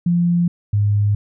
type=tone pair in turn; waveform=sine; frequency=173.3 / 103.04 Hz; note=F3 / G#2; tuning=-13 / -13 cents; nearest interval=major sixth; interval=900 cents; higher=first; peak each=-13 dBFS; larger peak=neither; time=0.06-0.48 / 0.73-1.15 s; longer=neither; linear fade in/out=5 ms; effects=none